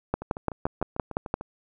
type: two click trains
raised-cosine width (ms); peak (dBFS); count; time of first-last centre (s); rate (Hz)
1; -10 / -21; 8 / 9; 0.14-1.341 / 0.22-1.41; 5.83 / 6.72
effects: none